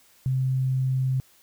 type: tone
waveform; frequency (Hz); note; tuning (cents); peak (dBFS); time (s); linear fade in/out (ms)
sine; 130.81; C3; 0; -21; 0.26-1.2; 0
effects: white hiss -58 dBFS RMS until 1.42 s